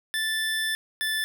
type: tone pair in turn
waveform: 25% pulse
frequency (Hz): 1760 / 1752.9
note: A6 / A6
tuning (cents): 0 / -7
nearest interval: unison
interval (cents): 7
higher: first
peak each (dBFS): -21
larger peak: neither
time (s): 0.14-0.75 / 1.01-1.24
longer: first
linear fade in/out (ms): 0
effects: none